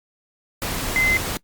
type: tone in noise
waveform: sine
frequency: 2062 Hz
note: C7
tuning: 26 cents flat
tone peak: -16 dBFS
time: 0.96-1.17 s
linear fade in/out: 0 ms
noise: pink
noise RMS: -26 dBFS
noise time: 0.62-1.37 s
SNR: +7 dB
effects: noise-tail reverb RT60 0.1 s tail -22 dB re dry + Opus 48 kbps